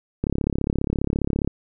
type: click train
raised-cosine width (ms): 3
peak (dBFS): -9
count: 44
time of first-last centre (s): 0.24-1.476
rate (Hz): 34.8
effects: none